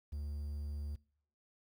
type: tone with quantisation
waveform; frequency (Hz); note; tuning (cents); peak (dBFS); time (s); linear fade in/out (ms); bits
triangle; 73; D2; -10; -36; 0.12-0.96; 10; 11
effects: noise-tail reverb RT60 0.6 s tail -24 dB re dry